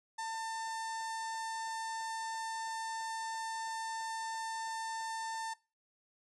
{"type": "tone with notch filter", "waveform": "sawtooth", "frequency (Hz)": 897, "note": "A5", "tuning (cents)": 33, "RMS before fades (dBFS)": -39, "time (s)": [0.18, 5.54], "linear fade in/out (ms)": 10, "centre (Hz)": 2900, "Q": 1.3, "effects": ["noise-tail reverb RT60 0.3 s tail -22 dB re dry", "resampled to 22050 Hz"]}